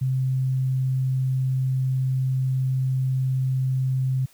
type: tone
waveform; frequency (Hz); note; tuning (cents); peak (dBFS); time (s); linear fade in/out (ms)
sine; 130.81; C3; 0; -20; 0.01-4.26; 10
effects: white hiss -56 dBFS RMS until 4.33 s